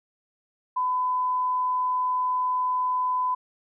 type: tone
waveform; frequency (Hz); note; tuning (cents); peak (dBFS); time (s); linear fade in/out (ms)
sine; 1006; B5; +32; -22; 0.76-3.35; 10
effects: none